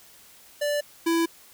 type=tone pair in turn; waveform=square; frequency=585 / 332.4 Hz; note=D5 / E4; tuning=-7 / +15 cents; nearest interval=minor seventh; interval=978 cents; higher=first; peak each=-24 / -21 dBFS; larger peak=second; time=0.61-0.81 / 1.06-1.26 s; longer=neither; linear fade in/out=10 ms; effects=white hiss -52 dBFS RMS until 1.53 s